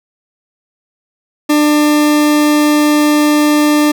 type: tone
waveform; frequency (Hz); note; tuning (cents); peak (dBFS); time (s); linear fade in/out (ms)
40% pulse; 298.3; D4; +27; -7; 1.49-3.92; 10
effects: none